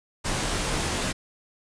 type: noise with comb filter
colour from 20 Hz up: pink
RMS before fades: -27 dBFS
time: 0.24-1.13 s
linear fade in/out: 20 ms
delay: 18 ms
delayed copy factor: -0.5
effects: resampled to 22050 Hz